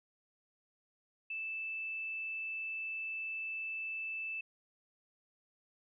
sine tone, 2637 Hz, E7, in tune, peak -37 dBFS, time 1.3-4.41 s, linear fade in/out 5 ms, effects none

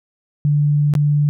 sine tone with dropouts, 146.83 Hz, D3, in tune, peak -12 dBFS, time 0.45-1.29 s, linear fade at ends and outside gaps 0 ms, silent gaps 0.938-0.952 s, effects none

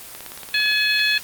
click train, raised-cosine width 0.2 ms, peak -18 dBFS, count 11, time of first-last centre 0.15-0.715 s, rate 17.7 Hz
harmonic tone, 850 Hz, G#5, 40 cents sharp, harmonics 2 / 3 / 4 / 5, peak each -21 / -21 / -23 / -23 dBFS, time 0.54-1.18 s, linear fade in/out 2 ms
effects white hiss -38 dBFS RMS until 1.23 s + Opus 24 kbps

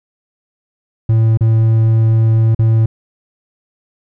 triangle tone with dropouts, 112 Hz, A2, 31 cents sharp, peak -6 dBFS, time 1.09-2.86 s, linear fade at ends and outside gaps 5 ms, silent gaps 1.374-1.408 / 2.548-2.591 s, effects none

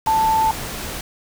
sine tone in noise, 883 Hz, A5, 6 cents sharp, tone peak -14 dBFS, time 0.07-0.51 s, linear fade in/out 2 ms, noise pink, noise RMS -29 dBFS, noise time 0.06-1.01 s, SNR +12 dB, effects none

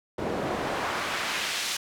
pink noise with band-pass filter sweep, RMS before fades -30 dBFS, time 0.18-1.77 s, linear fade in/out 5 ms, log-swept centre 320 to 4700 Hz, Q 0.75, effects none

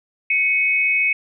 sine tone pair together, 2213 / 2531 Hz, C#7 / D#7, -3 / +29 cents, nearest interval major second, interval 232 cents, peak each -18 dBFS, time 0.3-1.13 s, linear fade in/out 5 ms, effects none

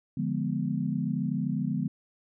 sine chord, D diminished seventh, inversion none, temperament equal, 146.83 / 174.61 / 207.7 / 246.9 Hz, D3 / F3 / Ab3 / Cb4, 0 / 0 / 0 / 0 cents, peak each -32 dBFS, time 0.17-1.88 s, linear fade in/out 5 ms, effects none

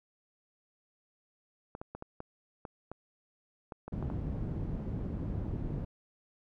clicks, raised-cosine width 1 ms, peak -27 dBFS, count 11, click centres 1.751 / 1.815 / 1.95 / 2.024 / 2.204 / 2.652 / 2.916 / 3.722 / 3.88 / 4.026 / 4.101 s
white low-pass noise, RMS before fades -36 dBFS, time 3.92-5.85 s, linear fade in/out 5 ms, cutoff 170 Hz, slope 12 dB/octave
effects none

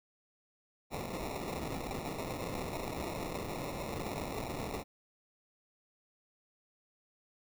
white noise with sample-and-hold, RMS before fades -39 dBFS, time 0.9-4.84 s, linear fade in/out 50 ms, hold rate 1575 Hz, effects none

